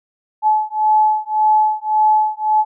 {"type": "beating tone pair", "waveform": "sine", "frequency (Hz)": [858, 859.8], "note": ["A5", "A5"], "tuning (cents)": [-44, -40], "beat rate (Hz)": 1.8, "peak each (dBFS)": -15, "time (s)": [0.42, 2.65], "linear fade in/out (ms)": 50, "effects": []}